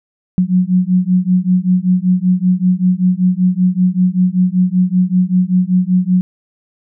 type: beating tone pair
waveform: sine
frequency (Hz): 180 / 185.2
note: F#3 / F#3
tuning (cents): -47 / +2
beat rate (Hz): 5.2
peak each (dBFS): -13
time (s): 0.38-6.21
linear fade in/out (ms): 0
effects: none